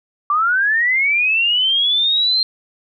sine linear sweep, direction up, 1148 to 4186 Hz, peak -13 dBFS, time 0.3-2.43 s, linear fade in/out 2 ms, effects none

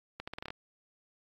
accelerating click train, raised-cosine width 0.3 ms, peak -23 dBFS, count 8, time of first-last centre 0.2-0.504 s, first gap 75 ms, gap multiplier 0.81, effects AAC 64 kbps

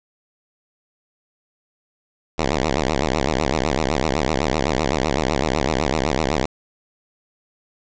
5% pulse tone with vibrato, 71.3 Hz, C#2, 49 cents sharp, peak -7 dBFS, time 2.38-6.46 s, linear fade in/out 10 ms, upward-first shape sine, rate 7.9 Hz, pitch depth 240 cents each way, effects resampled to 16000 Hz + 7-bit

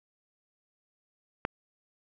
click, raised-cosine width 0.5 ms, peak -13 dBFS, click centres 1.451 s, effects none

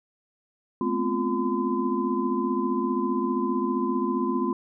sine tone cluster, 214.5 / 246.9 / 262.1 / 349.3 / 1019 Hz, A3 / B3 / C4 / F4 / C6, -44 / 0 / +3 / 0 / -46 cents, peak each -30 / -30 / -29 / -28 / -30 dBFS, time 0.81-4.53 s, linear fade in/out 2 ms, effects none

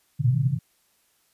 pink band-pass noise, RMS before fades -22 dBFS, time 0.19-0.59 s, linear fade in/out 20 ms, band 110 to 160 Hz, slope 96 dB/octave, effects white hiss -66 dBFS RMS until 1.33 s + resampled to 32000 Hz

